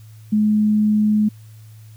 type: tone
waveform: sine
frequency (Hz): 212.2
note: G#3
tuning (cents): +38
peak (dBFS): -13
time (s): 0.32-1.29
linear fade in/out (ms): 10
effects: added 109 Hz sine -39 dBFS peak until 1.96 s + white hiss -55 dBFS RMS until 1.96 s